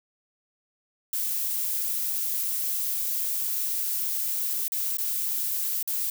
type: noise with dropouts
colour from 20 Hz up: violet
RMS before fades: -28 dBFS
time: 1.13-6.1 s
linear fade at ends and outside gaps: 2 ms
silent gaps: 4.681-4.72 / 4.971-4.984 / 5.828-5.875 s
effects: none